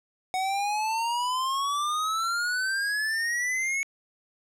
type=exponential sweep; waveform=square; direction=up; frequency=741 to 2219 Hz; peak=-26 dBFS; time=0.34-3.83 s; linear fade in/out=0 ms; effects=low-pass 10000 Hz 12 dB/octave + 11-bit